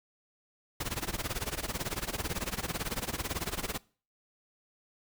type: noise with tremolo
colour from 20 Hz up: pink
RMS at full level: -32 dBFS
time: 0.8-3.78 s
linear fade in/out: 5 ms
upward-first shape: sine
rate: 18 Hz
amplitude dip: 90%
effects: noise-tail reverb RT60 0.4 s tail -23 dB re dry